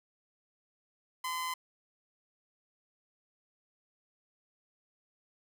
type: tone with amplitude modulation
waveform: sawtooth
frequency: 1023 Hz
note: C6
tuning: 39 cents flat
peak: -28 dBFS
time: 1.24-1.54 s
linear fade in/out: 5 ms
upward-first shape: sine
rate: 166 Hz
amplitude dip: 40%
effects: none